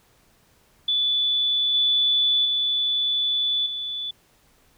sine tone with level steps, 3469 Hz, A7, 25 cents flat, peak -19 / -17 / -20 / -27 dBFS, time 0.88-4.11 s, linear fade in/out 5 ms, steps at 1.74 / 2.45 / 3.66 s, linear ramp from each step 5 ms, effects pink hiss -60 dBFS RMS until 4.77 s

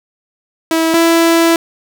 sawtooth tone pair in turn, 325.3 / 332.5 Hz, E4 / E4, -23 / +15 cents, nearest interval unison, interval 38 cents, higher second, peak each -7 / -4 dBFS, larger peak second, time 0.71-0.94 / 0.94-1.56 s, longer second, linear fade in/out 2 ms, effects none

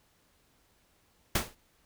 pink noise with exponential decay, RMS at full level -23 dBFS, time 1.35-1.55 s, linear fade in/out 5 ms, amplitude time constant 42 ms, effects pink hiss -68 dBFS RMS until 1.85 s

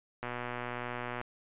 click train, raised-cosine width 0.5 ms, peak -22 dBFS, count 121, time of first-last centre 0.23-1.214 s, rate 122 Hz, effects resampled to 8000 Hz

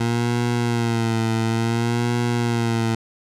20% pulse tone with vibrato, 116.3 Hz, A#2, 4 cents flat, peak -14 dBFS, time 0-2.95 s, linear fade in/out 5 ms, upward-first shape sine, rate 0.57 Hz, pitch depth 54 cents each way, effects low-pass 9000 Hz 12 dB/octave

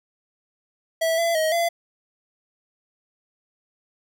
square tone with pitch steps, 654 / 674 / 631 / 680 Hz, E5 / E5 / D#5 / F5, -14 / +38 / +24 / -46 cents, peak -20 dBFS, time 1.01-1.69 s, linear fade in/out 10 ms, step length 170 ms, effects none

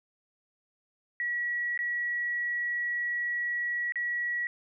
sine tone with dropouts, 1926 Hz, B6, 44 cents flat, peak -28 dBFS, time 1.2-4.47 s, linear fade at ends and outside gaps 1 ms, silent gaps 1.776-1.79 / 3.922-3.957 s, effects none

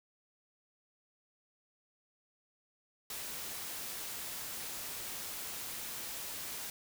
white noise, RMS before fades -42 dBFS, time 3.1-6.7 s, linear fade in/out 2 ms, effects none

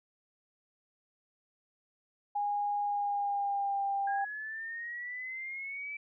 sine tone with pitch glide, 820 to 794.4 Hz, G#5 to G5, -22 to +23 cents, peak -29 dBFS, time 2.35-4.25 s, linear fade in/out 10 ms, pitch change -55 cents, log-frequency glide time 2.83-3.83 s
sine exponential sweep, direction up, 1619 to 2323 Hz, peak -37 dBFS, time 4.07-5.97 s, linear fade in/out 5 ms
effects none

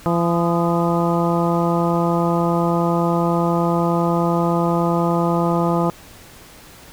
harmonic tone with a mistuned harmonic, 170 Hz, F3, 46 cents flat, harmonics 1 / 2 / 3 / 4 / 5 / 6 / 7, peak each -19 / -22 / -24 / -25 / -26 / -27 / -27 dBFS, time 0.06-5.9 s, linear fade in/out 0 ms, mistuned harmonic 7, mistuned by +62 cents, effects pink hiss -43 dBFS RMS until 6.92 s

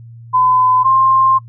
sine tone pair in turn, 1014 / 1056.4 Hz, B5 / C6, +45 / +16 cents, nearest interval minor second, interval 71 cents, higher second, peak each -9 / -8 dBFS, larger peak second, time 0.33-0.84 / 0.84-1.39 s, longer second, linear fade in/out 20 ms, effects noise-tail reverb RT60 0.1 s tail -22 dB re dry + added 116 Hz sine -33 dBFS peak until 1.48 s

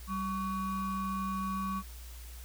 triangle ring-modulated tone, 659.3 Hz, E5, in tune, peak -27 dBFS, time 0.07-1.83 s, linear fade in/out 50 ms, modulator 466 Hz, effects added 60 Hz sine -44 dBFS peak until 2.44 s + white hiss -53 dBFS RMS until 2.44 s

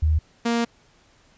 sine / sawtooth tone pair in turn, 77.78 / 234 Hz, D#2 / A#3, 0 / +7 cents, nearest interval octave + perfect fifth, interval 1907 cents, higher second, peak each -16 dBFS, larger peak neither, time 0.02-0.19 / 0.45-0.65 s, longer second, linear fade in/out 10 ms, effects pink hiss -58 dBFS RMS until 1.37 s + resampled to 16000 Hz

